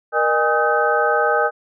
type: tone cluster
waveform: sine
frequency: 470.5 / 608 / 817 / 1263 / 1535 Hz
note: A#4 / D#5 / G#5 / D#6 / G6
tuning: +16 / -40 / -29 / +26 / -37 cents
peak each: -21 dBFS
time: 0.12-1.51 s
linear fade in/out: 50 ms
effects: none